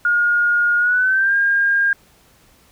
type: tone with pitch glide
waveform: sine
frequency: 1428 to 1612.2 Hz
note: F6 to G6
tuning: +38 to +48 cents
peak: -13 dBFS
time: 0.05-1.93 s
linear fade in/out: 2 ms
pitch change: +210 cents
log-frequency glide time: 0.78-1.35 s
effects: pink hiss -53 dBFS RMS until 2.71 s